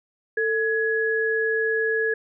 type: tone pair together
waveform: sine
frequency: 445.7 / 1679.6 Hz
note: A4 / G#6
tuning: +22 / +19 cents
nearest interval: octave + major seventh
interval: 2297 cents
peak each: -23 dBFS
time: 0.37-2.14 s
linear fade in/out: 5 ms
effects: none